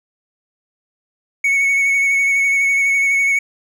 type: tone with vibrato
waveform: triangle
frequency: 2217 Hz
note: C#7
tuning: in tune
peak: -11 dBFS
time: 1.44-3.39 s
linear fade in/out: 5 ms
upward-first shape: sine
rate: 12 Hz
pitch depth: 19 cents each way
effects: none